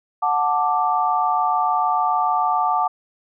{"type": "chord", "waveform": "sine", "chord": "D major", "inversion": "first", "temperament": "just", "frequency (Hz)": [734.2, 881, 1174.7], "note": ["F#5", "A5", "D6"], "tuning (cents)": [-14, 2, 0], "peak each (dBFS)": -21, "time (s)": [0.22, 2.88], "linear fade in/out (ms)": 10, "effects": []}